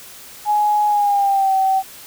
sine tone with pitch glide, 837 to 767.5 Hz, G#5 to G5, +13 to -37 cents, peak -13 dBFS, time 0.45-1.83 s, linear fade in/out 50 ms, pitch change -150 cents, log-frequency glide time 0.87-1.54 s, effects white hiss -39 dBFS RMS until 2.06 s

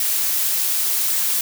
blue noise, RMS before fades -20 dBFS, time 0-1.41 s, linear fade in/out 2 ms, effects none

